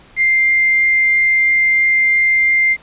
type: tone with quantisation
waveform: sine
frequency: 2099 Hz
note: C7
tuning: 5 cents sharp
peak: -10 dBFS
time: 0.16-2.77 s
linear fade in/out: 50 ms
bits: 5
effects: pink hiss -45 dBFS RMS until 2.82 s + resampled to 8000 Hz